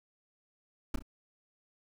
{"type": "noise with echo", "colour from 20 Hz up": "brown", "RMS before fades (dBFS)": -28, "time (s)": [0.94, 0.96], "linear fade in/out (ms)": 5, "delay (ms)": 32, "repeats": 2, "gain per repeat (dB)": -9, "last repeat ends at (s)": 1.024, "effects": []}